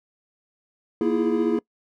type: tone cluster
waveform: triangle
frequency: 235.9 / 325.2 / 340.2 / 416.2 Hz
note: A#3 / E4 / F4 / G#4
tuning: +21 / -23 / -45 / +4 cents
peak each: -23 dBFS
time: 1.01-1.59 s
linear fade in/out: 2 ms
effects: noise-tail reverb RT60 0.1 s tail -23 dB re dry